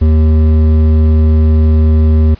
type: tone with hard clipping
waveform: sine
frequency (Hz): 78.2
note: D#2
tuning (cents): +9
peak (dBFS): -7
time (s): 0.01-2.35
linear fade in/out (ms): 10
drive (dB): 10
effects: pink hiss -42 dBFS RMS until 2.39 s + resampled to 11025 Hz